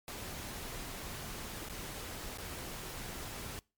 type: noise with dropouts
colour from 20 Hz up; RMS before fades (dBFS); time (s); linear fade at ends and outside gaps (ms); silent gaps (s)
pink; -43; 0.08-3.59; 0; 1.686-1.697 / 2.374-2.384
effects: noise-tail reverb RT60 0.3 s tail -25 dB re dry + MP3 96 kbps